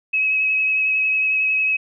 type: tone with vibrato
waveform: sine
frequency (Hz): 2560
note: D#7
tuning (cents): +49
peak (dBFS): -16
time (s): 0.13-1.77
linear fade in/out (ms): 10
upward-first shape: triangle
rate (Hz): 11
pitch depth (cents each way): 20
effects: none